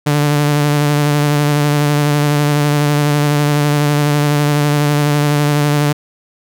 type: tone with vibrato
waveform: sawtooth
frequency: 146.83 Hz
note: D3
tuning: in tune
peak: -7 dBFS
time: 0.06-5.93 s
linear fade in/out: 10 ms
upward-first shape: sine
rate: 12 Hz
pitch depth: 23 cents each way
effects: none